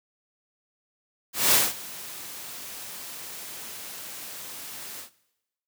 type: noise with ADSR envelope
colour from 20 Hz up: white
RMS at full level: -18 dBFS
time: 1.33-5.1 s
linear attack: 200 ms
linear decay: 200 ms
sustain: -21 dB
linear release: 98 ms
effects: noise-tail reverb RT60 0.9 s tail -19 dB re dry + high-pass 100 Hz 12 dB/octave